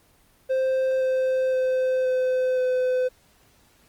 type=tone with pitch steps; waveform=triangle; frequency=523.3 / 519.4 / 515.5 / 511.6 / 507.8 Hz; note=C5 / C5 / C5 / C5 / B4; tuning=0 / -13 / -26 / -39 / +48 cents; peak=-18 dBFS; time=0.49-3.09 s; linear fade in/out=20 ms; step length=520 ms; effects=pink hiss -59 dBFS RMS until 3.88 s + Opus 24 kbps